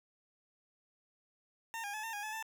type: tone with pitch steps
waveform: 20% pulse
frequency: 911 / 813 / 859 / 905 / 822 / 861 / 886 Hz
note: A#5 / G#5 / A5 / A5 / G#5 / A5 / A5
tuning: -40 / -37 / -42 / +48 / -18 / -38 / +12 cents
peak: -34 dBFS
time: 1.74-2.426 s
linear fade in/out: 0 ms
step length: 98 ms
effects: none